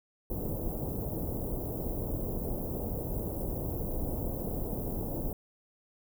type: band-stop noise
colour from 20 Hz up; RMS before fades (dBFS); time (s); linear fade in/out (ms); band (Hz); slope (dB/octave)
pink; -34; 0.3-5.33; 2; 630 to 15000; 24
effects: none